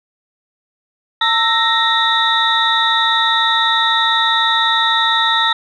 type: tone cluster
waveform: sine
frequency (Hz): 906 / 1323 / 1863 / 3580 / 3832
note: A#5 / E6 / A#6 / A7 / A#7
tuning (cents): -50 / +6 / -2 / +29 / +47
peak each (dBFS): -18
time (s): 1.21-5.53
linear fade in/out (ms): 5
effects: tanh soft clip ceiling -1 dBFS